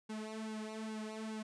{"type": "tone with flanger", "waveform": "sawtooth", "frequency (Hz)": 217.8, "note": "A3", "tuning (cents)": -17, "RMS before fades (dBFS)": -43, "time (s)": [0.09, 1.43], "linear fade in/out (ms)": 10, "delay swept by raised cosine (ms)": [1.6, 4], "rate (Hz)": 2.4, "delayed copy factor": -0.9, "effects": ["resampled to 22050 Hz"]}